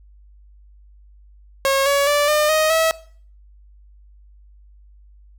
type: tone with pitch steps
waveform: sawtooth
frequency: 544 / 563.2 / 583 / 603.6 / 624.9 / 646.9 Hz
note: C#5 / C#5 / D5 / D5 / D#5 / E5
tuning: -33 / +27 / -13 / +47 / +7 / -33 cents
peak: -11 dBFS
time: 1.65-2.91 s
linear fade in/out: 0 ms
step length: 210 ms
effects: noise-tail reverb RT60 0.5 s tail -20 dB re dry + added 50 Hz sine -45 dBFS peak until 5.38 s